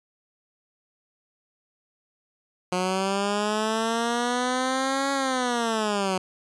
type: linear two-way sweep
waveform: 10% pulse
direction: up then down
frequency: 180 to 277.2 to 183.7 Hz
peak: -15 dBFS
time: 2.72-6.18 s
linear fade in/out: 5 ms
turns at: 5.12 s
effects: resampled to 22050 Hz